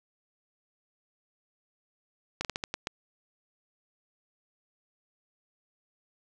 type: slowing click train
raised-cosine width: 0.2 ms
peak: -14 dBFS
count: 7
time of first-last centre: 2.41-2.871 s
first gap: 38 ms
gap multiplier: 1.28
effects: none